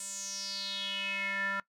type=tone with band-pass filter sweep; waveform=square; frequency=196.9 Hz; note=G3; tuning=8 cents sharp; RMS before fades=-36 dBFS; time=0-1.6 s; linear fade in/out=2 ms; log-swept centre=8200 to 1500 Hz; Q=6.3; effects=noise-tail reverb RT60 0.1 s tail -20 dB re dry